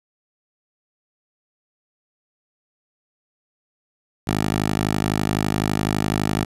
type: tone with high-pass filter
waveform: 10% pulse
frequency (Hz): 51.91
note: G#1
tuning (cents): 0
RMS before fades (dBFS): -22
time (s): 4.27-6.45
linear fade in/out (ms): 10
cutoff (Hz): 110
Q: 0.71
effects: resampled to 32000 Hz